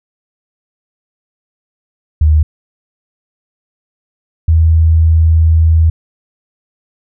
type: tone pair in turn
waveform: sine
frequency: 76.9 / 80.87 Hz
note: D#2 / E2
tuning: -20 / -33 cents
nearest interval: minor second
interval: 87 cents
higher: second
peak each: -5 dBFS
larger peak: neither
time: 2.21-2.43 / 4.48-5.9 s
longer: second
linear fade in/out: 5 ms
effects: none